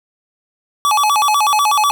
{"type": "tone with vibrato", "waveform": "square", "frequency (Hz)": 987.8, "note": "B5", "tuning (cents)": 0, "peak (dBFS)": -12, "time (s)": [0.85, 1.91], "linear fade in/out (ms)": 0, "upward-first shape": "square", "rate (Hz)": 8.1, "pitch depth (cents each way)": 260, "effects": []}